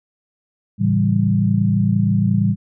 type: chord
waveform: sine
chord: A dominant seventh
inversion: none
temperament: equal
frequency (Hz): 110 / 138.59 / 164.81 / 196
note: A2 / C#3 / E3 / G3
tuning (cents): 0 / 0 / 0 / 0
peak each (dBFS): -18 / -23 / -21 / -17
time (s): 0.78-2.56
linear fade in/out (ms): 50
effects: none